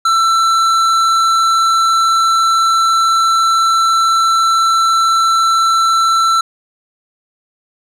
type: tone with hard clipping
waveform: sine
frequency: 1337 Hz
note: E6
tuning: 24 cents sharp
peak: -11 dBFS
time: 0.05-6.41 s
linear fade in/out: 5 ms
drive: 11 dB
effects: none